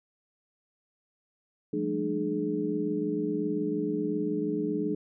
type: tone cluster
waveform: sine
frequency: 173 / 200.1 / 218.6 / 301.5 / 422.2 Hz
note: F3 / G3 / A3 / D4 / G#4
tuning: -16 / +36 / -11 / +46 / +29 cents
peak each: -36 / -37 / -36 / -30 / -32 dBFS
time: 1.73-4.95 s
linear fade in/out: 5 ms
effects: none